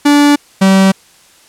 45% pulse tone pair in turn, 290 / 192.26 Hz, D4 / G3, -22 / -33 cents, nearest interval perfect fifth, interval 711 cents, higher first, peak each -5 dBFS, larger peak neither, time 0.05-0.36 / 0.61-0.92 s, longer neither, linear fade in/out 10 ms, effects white hiss -45 dBFS RMS until 1.48 s + low-pass 10000 Hz 12 dB/octave

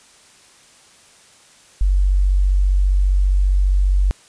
sine tone, 47.47 Hz, F#1, 45 cents sharp, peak -12 dBFS, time 1.81-4.11 s, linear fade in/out 0 ms, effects white hiss -49 dBFS RMS until 4.28 s + resampled to 22050 Hz

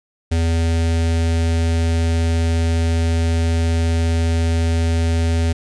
square tone with notch filter, 82.7 Hz, E2, 6 cents sharp, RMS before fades -17 dBFS, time 0.31-5.53 s, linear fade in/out 10 ms, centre 1100 Hz, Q 1.5, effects resampled to 22050 Hz + 9-bit

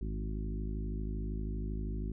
harmonic tone with a mistuned harmonic, 52.7 Hz, G#1, 26 cents sharp, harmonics 1 / 2 / 3 / 4 / 5 / 6 / 7, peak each -35 / -44 / -44 / -44 / -47 / -50 / -49 dBFS, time 0.01-2.12 s, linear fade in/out 5 ms, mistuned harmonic 2, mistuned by -48 cents, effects none

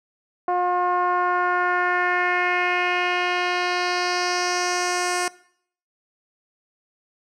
10% pulse tone with low-pass filter sweep, 357.6 Hz, F4, 41 cents sharp, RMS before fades -22 dBFS, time 0.48-5.28 s, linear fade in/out 2 ms, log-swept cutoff 850 to 8300 Hz, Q 2.4, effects noise-tail reverb RT60 0.6 s tail -20 dB re dry

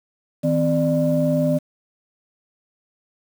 sine tone cluster, 159.2 / 257.1 / 594 Hz, D#3 / C4 / D5, +40 / -30 / +20 cents, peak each -20 dBFS, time 0.43-1.59 s, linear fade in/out 20 ms, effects tanh soft clip ceiling -8 dBFS + 7-bit

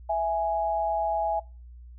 sine tone pair together, 660 / 831.5 Hz, E5 / G#5, +2 / +2 cents, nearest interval major third, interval 400 cents, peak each -26 dBFS, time 0.09-1.4 s, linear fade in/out 10 ms, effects noise-tail reverb RT60 0.3 s tail -22 dB re dry + added 60 Hz sine -43 dBFS peak until 1.98 s

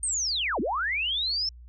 sine linear two-way sweep, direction down then up, 8870 to 190 to 5390 Hz, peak -25 dBFS, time 0.03-1.49 s, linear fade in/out 2 ms, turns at 0.6 s, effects added 60 Hz sine -44 dBFS peak until 1.68 s

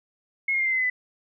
sine tone with pitch steps, 2167 / 2138 / 2110 / 2082 / 2055 / 2028 / 2001 Hz, C#7 / C7 / C7 / C7 / C7 / B6 / B6, -40 / +37 / +14 / -9 / -32 / +45 / +22 cents, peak -21 dBFS, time 0.48-0.9 s, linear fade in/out 5 ms, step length 60 ms, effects none

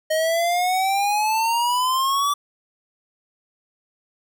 square exponential sweep, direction up, 622.3 to 1163 Hz, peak -19 dBFS, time 0.1-2.34 s, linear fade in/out 10 ms, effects none

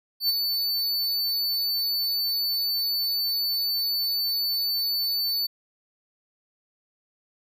square tone with ADSR envelope, 4502 Hz, C#8, 26 cents sharp, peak -19 dBFS, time 0.2-5.47 s, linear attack 90 ms, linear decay 25 ms, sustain -5 dB, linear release 11 ms, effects none

